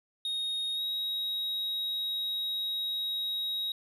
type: tone with pitch glide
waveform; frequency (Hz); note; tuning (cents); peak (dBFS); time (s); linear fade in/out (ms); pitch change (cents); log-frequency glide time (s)
triangle; 3729 to 3801; A#7 to A#7; 0 to +33; -29; 0.25-3.72; 2; +33; 0.74-0.82
effects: none